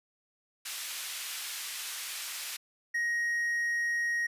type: high-pass noise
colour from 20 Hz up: pink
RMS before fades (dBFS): -38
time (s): 0.65-2.57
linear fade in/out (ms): 10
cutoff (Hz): 2200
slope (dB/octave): 12
type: tone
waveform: triangle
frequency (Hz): 1881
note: A#6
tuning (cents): +15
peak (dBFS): -26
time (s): 2.94-4.27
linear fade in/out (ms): 10
effects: resampled to 32000 Hz